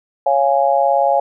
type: chord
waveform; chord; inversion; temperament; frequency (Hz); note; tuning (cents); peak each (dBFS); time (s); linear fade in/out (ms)
sine; Db major; none; equal with one note detuned; 554.4 / 692.4 / 830.6; Db5 / F5 / Ab5; 0 / -15 / 0; -16; 0.26-1.2; 5
effects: none